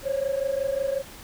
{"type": "tone pair together", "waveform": "sine", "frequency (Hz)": [533.5, 559], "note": ["C5", "C#5"], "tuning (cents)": [34, 14], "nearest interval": "minor second", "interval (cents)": 80, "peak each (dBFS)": -25, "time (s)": [0.03, 1.03], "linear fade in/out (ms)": 50, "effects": ["tanh soft clip ceiling -19 dBFS", "pink hiss -44 dBFS RMS until 1.23 s"]}